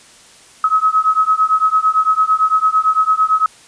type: beating tone pair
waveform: sine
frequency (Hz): 1275 / 1283.9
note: D#6 / E6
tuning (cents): +42 / -46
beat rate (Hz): 8.9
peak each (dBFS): -14 / -14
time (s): 0.64-3.46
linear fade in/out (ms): 2
effects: white hiss -44 dBFS RMS until 3.67 s + resampled to 22050 Hz